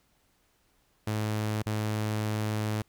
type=tone with dropouts; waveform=sawtooth; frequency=107.3 Hz; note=A2; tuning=43 cents flat; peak=-24 dBFS; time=1.07-2.82 s; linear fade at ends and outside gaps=5 ms; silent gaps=1.624-1.662 s; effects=pink hiss -69 dBFS RMS until 2.88 s